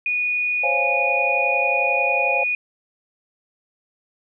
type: tone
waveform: sine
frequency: 2462 Hz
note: D#7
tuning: 19 cents flat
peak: -19 dBFS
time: 0.06-2.55 s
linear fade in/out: 2 ms
type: chord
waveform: sine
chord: Db major seventh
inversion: third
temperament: equal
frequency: 523.3 / 554.4 / 698.5 / 830.6 Hz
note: C5 / Db5 / F5 / Ab5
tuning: 0 / 0 / 0 / 0 cents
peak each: -26 dBFS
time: 0.63-2.44 s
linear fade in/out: 10 ms
effects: none